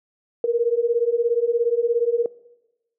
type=beating tone pair; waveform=sine; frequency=461.3 / 478.3 Hz; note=A#4 / A#4; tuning=-18 / +44 cents; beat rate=17 Hz; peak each=-21 / -21 dBFS; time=0.44-2.26 s; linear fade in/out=2 ms; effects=noise-tail reverb RT60 1.0 s tail -20 dB re dry